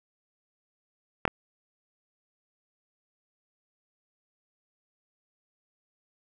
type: clicks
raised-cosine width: 0.5 ms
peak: -7 / -11 dBFS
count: 2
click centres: 1.253 / 1.278 s
effects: none